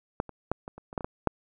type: clicks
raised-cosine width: 1 ms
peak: -12 / -27 / -12 / -24 / -30 / -28 / -14 / -23 / -17 / -8 dBFS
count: 10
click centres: 0.201 / 0.293 / 0.516 / 0.679 / 0.78 / 0.929 / 0.978 / 1.008 / 1.045 / 1.273 s
effects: none